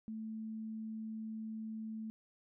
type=tone; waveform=sine; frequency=220 Hz; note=A3; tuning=in tune; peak=-40 dBFS; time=0.08-2.1 s; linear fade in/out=0 ms; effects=none